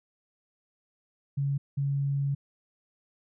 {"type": "tone bursts at uneven times", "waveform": "sine", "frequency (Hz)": 139.8, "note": "C#3", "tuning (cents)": 15, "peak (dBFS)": -25, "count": 2, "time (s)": [[1.37, 1.58], [1.77, 2.35]], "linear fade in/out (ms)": 10, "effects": []}